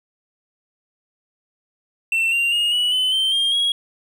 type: tone with pitch steps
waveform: triangle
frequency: 2691 / 2771 / 2854 / 2940 / 3028 / 3118 / 3211 / 3307 Hz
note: E7 / F7 / F7 / F#7 / F#7 / G7 / G7 / G#7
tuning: +35 / -14 / +37 / -12 / +39 / -10 / +41 / -8 cents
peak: -15 dBFS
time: 2.12-3.72 s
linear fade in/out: 2 ms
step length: 200 ms
effects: none